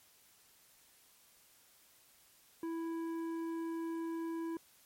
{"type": "tone with tanh clipping", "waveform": "sine", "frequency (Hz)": 330, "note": "E4", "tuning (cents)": 2, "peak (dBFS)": -38, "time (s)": [2.63, 4.57], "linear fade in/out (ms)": 2, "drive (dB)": 10, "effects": ["white hiss -65 dBFS RMS until 4.85 s", "MP3 64 kbps"]}